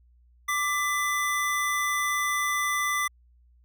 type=tone pair together; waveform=square; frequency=1174.7 / 2004 Hz; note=D6 / B6; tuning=0 / +25 cents; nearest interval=major sixth; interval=925 cents; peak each=-28 dBFS; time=0.48-3.08 s; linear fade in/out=10 ms; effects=added 60 Hz sine -56 dBFS peak until 3.64 s